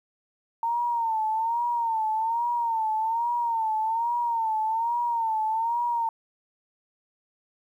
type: tone with vibrato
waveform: sine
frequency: 912 Hz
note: A#5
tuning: 38 cents flat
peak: -23 dBFS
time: 0.63-6.09 s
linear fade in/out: 2 ms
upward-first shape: sine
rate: 1.2 Hz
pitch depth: 85 cents each way
effects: 10-bit